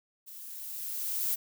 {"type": "noise with level ramp", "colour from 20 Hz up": "violet", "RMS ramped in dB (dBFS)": [-47, -29], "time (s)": [0.26, 1.36], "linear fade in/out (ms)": 20, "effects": []}